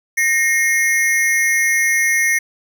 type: ring-modulated tone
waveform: square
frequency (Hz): 2000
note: B6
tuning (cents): +21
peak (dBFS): -11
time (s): 0.17-2.39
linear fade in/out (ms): 10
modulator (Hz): 150
effects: 8-bit